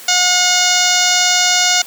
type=harmonic tone; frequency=722 Hz; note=F#5; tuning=43 cents flat; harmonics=1 / 2 / 3 / 4 / 5 / 6 / 7 / 8 / 9 / 10; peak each=-20 / -20 / -20 / -20 / -20 / -20 / -20 / -20 / -20 / -20 dBFS; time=0.08-1.82 s; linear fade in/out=5 ms; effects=white hiss -35 dBFS RMS until 1.86 s + high-pass 200 Hz 12 dB/octave